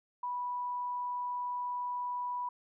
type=tone; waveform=sine; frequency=983 Hz; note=B5; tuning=8 cents flat; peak=-33 dBFS; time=0.23-2.49 s; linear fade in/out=5 ms; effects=none